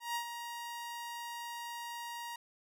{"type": "tone with ADSR envelope", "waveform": "sawtooth", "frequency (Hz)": 944, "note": "A#5", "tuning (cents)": 22, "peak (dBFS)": -29, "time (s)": [0, 2.36], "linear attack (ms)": 150, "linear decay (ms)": 91, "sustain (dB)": -8, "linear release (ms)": 4, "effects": []}